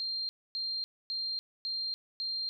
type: tone bursts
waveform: sine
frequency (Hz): 4186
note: C8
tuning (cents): 0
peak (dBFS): -32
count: 5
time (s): 0-2.49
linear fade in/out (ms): 0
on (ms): 290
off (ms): 260
effects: none